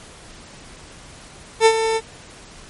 30% pulse tone with ADSR envelope, 446.7 Hz, A4, 26 cents sharp, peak -5 dBFS, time 1.6-2.01 s, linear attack 58 ms, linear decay 63 ms, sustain -10 dB, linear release 44 ms, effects pink hiss -42 dBFS RMS until 2.69 s + MP3 48 kbps

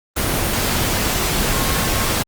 sine tone in noise, 1079 Hz, C#6, 47 cents flat, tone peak -29 dBFS, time 1.52-2.13 s, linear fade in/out 10 ms, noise pink, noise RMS -19 dBFS, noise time 0.16-2.23 s, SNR -13 dB, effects Opus 24 kbps

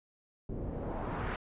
pink noise with low-pass filter sweep, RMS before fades -37 dBFS, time 0.49-1.36 s, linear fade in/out 2 ms, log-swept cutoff 310 to 1900 Hz, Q 1.2, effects resampled to 8000 Hz

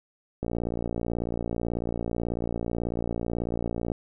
click train, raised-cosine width 2 ms, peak -16 dBFS, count 204, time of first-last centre 0.43-3.918 s, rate 58.2 Hz, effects none

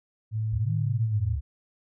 sine tone, 109.4 Hz, A2, 9 cents flat, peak -25 dBFS, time 0.31-1.38 s, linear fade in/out 50 ms
sine linear two-way sweep, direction up then down, 54 to 161.1 to 65.8 Hz, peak -27 dBFS, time 0.52-1.41 s, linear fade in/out 20 ms, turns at 0.72 s
effects none

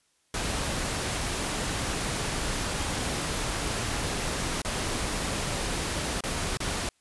pink noise with dropouts, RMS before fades -30 dBFS, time 0.34-6.89 s, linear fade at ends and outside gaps 2 ms, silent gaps 4.619-4.648 / 6.207-6.237 / 6.572-6.603 s, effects white hiss -69 dBFS RMS until 7 s + resampled to 24000 Hz

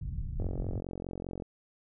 pink low-pass noise, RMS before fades -35 dBFS, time 0.01-0.81 s, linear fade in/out 5 ms, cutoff 140 Hz, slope 24 dB/octave
click train, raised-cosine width 2 ms, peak -25 dBFS, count 47, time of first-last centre 0.4-1.422 s, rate 45 Hz
effects none

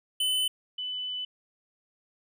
square / sine tone pair in turn, 3021 / 2998 Hz, F#7 / F#7, +35 / +22 cents, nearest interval unison, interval 13 cents, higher first, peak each -25 / -31 dBFS, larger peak first, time 0.2-0.48 / 0.78-1.25 s, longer second, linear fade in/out 5 ms, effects none

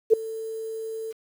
sine tone with ADSR envelope, 444.7 Hz, A4, 18 cents sharp, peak -9 dBFS, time 0.1-1.13 s, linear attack 34 ms, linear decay 5 ms, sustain -21 dB, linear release 23 ms, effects 8-bit

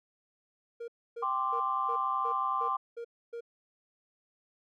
triangle tone bursts, 468.6 Hz, A#4, 9 cents sharp, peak -35 dBFS, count 8, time 0.8-3.408 s, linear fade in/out 10 ms, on 81 ms, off 280 ms
sine chord, G suspended fourth, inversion none, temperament just, 784 / 1045.3 / 1176 Hz, G5 / C6 / D6, 0 / -2 / +2 cents, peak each -36 / -31 / -31 dBFS, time 1.22-2.77 s, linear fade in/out 10 ms
effects tanh soft clip ceiling -17 dBFS

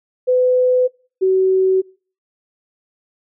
sine tone pair in turn, 504 / 377.6 Hz, B4 / F#4, +35 / +35 cents, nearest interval perfect fourth, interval 500 cents, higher first, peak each -11 dBFS, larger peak neither, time 0.27-0.88 / 1.21-1.82 s, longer neither, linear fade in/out 20 ms, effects noise-tail reverb RT60 0.4 s tail -24 dB re dry

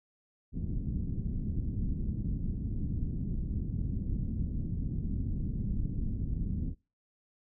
pink low-pass noise, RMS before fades -33 dBFS, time 0.52-6.75 s, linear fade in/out 50 ms, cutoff 240 Hz, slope 24 dB/octave, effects noise-tail reverb RT60 0.3 s tail -24 dB re dry

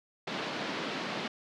pink band-pass noise, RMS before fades -36 dBFS, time 0.27-1.28 s, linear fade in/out 5 ms, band 180 to 4400 Hz, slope 24 dB/octave, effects none

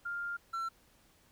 sine / triangle tone pair in turn, 1400 / 1350.7 Hz, F6 / E6, +4 / +42 cents, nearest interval minor second, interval 62 cents, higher first, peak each -35 / -32 dBFS, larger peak second, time 0.05-0.37 / 0.53-0.69 s, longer first, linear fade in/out 10 ms, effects pink hiss -66 dBFS RMS until 1.31 s

